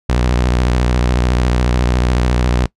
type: tone with vibrato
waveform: sawtooth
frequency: 61.3 Hz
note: B1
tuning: 12 cents flat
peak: -8 dBFS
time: 0.09-2.66 s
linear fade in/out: 5 ms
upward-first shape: sine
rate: 14 Hz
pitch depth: 120 cents each way
effects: noise-tail reverb RT60 0.1 s tail -22 dB re dry + low-pass 7000 Hz 12 dB/octave